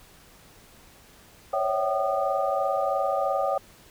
sine tone cluster, 537 / 560 / 655 / 767 / 1221 Hz, C5 / C#5 / E5 / G5 / D#6, +45 / +18 / -11 / -38 / -33 cents, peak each -35 / -27 / -30 / -27 / -31 dBFS, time 1.53-3.58 s, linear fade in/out 5 ms, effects pink hiss -53 dBFS RMS until 3.9 s

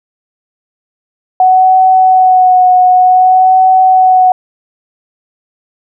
sine tone with vibrato, 742 Hz, F#5, 5 cents sharp, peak -3 dBFS, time 1.4-4.32 s, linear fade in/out 2 ms, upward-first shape sine, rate 0.54 Hz, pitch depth 22 cents each way, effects none

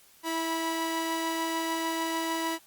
sawtooth tone pair together, 327.9 / 977 Hz, E4 / B5, -9 / -19 cents, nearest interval octave + perfect fifth, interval 1890 cents, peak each -27 / -28 dBFS, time 0.23-2.59 s, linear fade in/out 50 ms, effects white hiss -58 dBFS RMS until 2.66 s + Opus 48 kbps

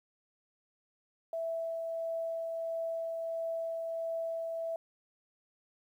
sine tone with tremolo, 659.3 Hz, E5, in tune, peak -32 dBFS, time 1.33-4.76 s, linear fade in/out 2 ms, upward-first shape triangle, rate 1.5 Hz, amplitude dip 25%, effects 11-bit

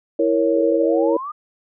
sine chord, A# diminished, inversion second, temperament equal, 329.6 / 466.2 / 554.4 Hz, E4 / A#4 / C#5, 0 / 0 / 0 cents, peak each -19 dBFS, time 0.19-1.17 s, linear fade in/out 5 ms
sine exponential sweep, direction up, 392 to 1244.5 Hz, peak -26 dBFS, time 0.55-1.32 s, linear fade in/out 10 ms
effects none

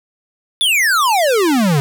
square exponential sweep, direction down, 3580 to 134 Hz, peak -12 dBFS, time 0.61-1.8 s, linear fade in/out 0 ms, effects none

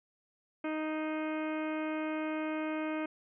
harmonic tone with a mistuned harmonic, 311.1 Hz, D#4, in tune, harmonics 1 / 2 / 3 / 4 / 5 / 6 / 7 / 8 / 9 / 10, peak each -34 / -39 / -45 / -45 / -46 / -54 / -47 / -48 / -60 / -59 dBFS, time 0.64-3.06 s, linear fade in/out 5 ms, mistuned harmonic 7, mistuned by -21 cents, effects none

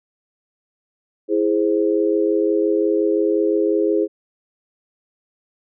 sine chord, E augmented, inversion none, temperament equal, 329.6 / 415.3 / 523.3 Hz, E4 / G#4 / B#4, 0 / 0 / 0 cents, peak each -19 / -18 / -23 dBFS, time 1.28-4.08 s, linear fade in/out 50 ms, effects none

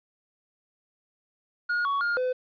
triangle tone with pitch steps, 1436 / 1120 / 1415 / 507 Hz, F6 / C#6 / F6 / B4, +48 / +18 / +22 / +45 cents, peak -22 dBFS, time 1.69-2.33 s, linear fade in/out 10 ms, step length 160 ms, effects resampled to 11025 Hz + 10-bit

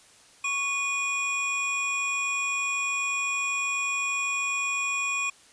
square tone pair together, 1108.7 / 2462 Hz, C#6 / D#7, 0 / -19 cents, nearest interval octave + major second, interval 1381 cents, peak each -34 / -27 dBFS, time 0.44-5.3 s, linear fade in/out 5 ms, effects white hiss -55 dBFS RMS until 5.52 s + resampled to 22050 Hz

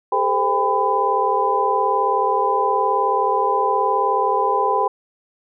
sine tone cluster, 401.7 / 440.7 / 515 / 800 / 1002 Hz, G4 / A4 / C5 / G5 / B5, +42 / +3 / -28 / +35 / +25 cents, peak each -24 / -25 / -25 / -21 / -19 dBFS, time 0.12-4.88 s, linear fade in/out 5 ms, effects none

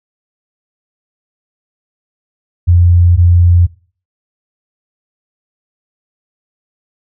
sine tone pair in turn, 87.31 / 87.31 Hz, F2 / F2, 0 / 0 cents, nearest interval unison, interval 0 cents, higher neither, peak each -4 dBFS, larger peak neither, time 2.67-3.17 / 3.17-3.67 s, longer neither, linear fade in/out 20 ms, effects noise-tail reverb RT60 0.4 s tail -20 dB re dry

